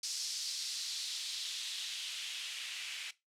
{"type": "noise with band-pass filter sweep", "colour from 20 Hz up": "blue", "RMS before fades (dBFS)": -40, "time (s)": [0.03, 3.11], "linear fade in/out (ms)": 5, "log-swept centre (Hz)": [5100, 2500], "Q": 2.3, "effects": ["noise-tail reverb RT60 0.2 s tail -17 dB re dry", "low-pass 9000 Hz 12 dB/octave"]}